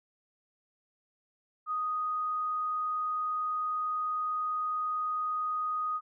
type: tone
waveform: sine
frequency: 1244.5 Hz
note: D#6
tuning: in tune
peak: -29 dBFS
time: 1.66-6.01 s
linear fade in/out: 50 ms
effects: none